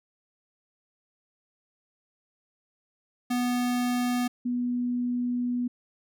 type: tone pair in turn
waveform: square / sine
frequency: 245.9 / 244.9 Hz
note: B3 / B3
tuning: -7 / -14 cents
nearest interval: unison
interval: 7 cents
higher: first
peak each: -25 dBFS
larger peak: neither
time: 3.3-4.28 / 4.45-5.68 s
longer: second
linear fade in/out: 10 ms
effects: none